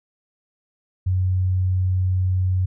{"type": "tone", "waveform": "sine", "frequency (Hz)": 92.5, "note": "F#2", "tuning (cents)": 0, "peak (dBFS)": -17, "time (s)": [1.06, 2.66], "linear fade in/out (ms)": 10, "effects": []}